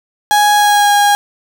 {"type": "tone with pitch glide", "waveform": "35% pulse", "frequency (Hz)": [830.6, 818.2], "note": ["G#5", "G#5"], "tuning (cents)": [0, -26], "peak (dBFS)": -6, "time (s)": [0.31, 1.15], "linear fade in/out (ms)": 0, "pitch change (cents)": -26, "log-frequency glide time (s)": [0.55, 0.92], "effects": []}